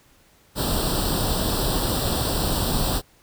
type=noise with comb filter; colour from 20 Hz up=pink; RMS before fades=-23 dBFS; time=0.55-3.02 s; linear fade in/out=50 ms; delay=0.23 ms; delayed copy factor=+0.85; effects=pink hiss -57 dBFS RMS until 3.22 s